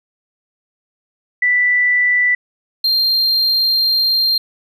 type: tone pair in turn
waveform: sine / triangle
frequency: 1975.5 / 4186 Hz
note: B6 / C8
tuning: 0 / 0 cents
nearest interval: octave + minor second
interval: 1300 cents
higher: second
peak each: -11 dBFS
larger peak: neither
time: 1.42-2.35 / 2.84-4.38 s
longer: second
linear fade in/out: 5 ms
effects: none